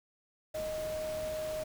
sine tone in noise, 622.3 Hz, D#5, in tune, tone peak -34 dBFS, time 0.54-1.64 s, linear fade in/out 10 ms, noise pink, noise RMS -45 dBFS, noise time 0.54-1.64 s, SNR +8 dB, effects none

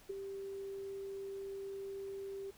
sine tone with ADSR envelope, 392 Hz, G4, in tune, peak -35 dBFS, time 0.09-2.51 s, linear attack 12 ms, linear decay 13 ms, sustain -6 dB, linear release 11 ms, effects pink hiss -62 dBFS RMS until 2.57 s

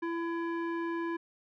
square tone with low-pass filter, 335.6 Hz, E4, 31 cents sharp, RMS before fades -34 dBFS, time 0.02-1.17 s, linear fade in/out 10 ms, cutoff 1600 Hz, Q 1.7, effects none

